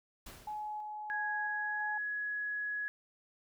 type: noise with exponential decay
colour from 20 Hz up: pink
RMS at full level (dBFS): -47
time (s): 0.26-0.95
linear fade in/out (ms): 5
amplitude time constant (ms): 150
type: tone with tremolo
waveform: sine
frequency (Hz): 847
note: G#5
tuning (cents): +34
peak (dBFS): -37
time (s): 0.47-1.98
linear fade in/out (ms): 5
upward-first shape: square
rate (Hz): 1.5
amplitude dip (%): 25
type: tone with pitch glide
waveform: sine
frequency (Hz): 1661.2 to 1679.5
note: G#6 to G#6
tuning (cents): 0 to +19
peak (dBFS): -34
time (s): 1.1-2.88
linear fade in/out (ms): 0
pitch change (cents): +19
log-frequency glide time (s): 1.41-2.02
effects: none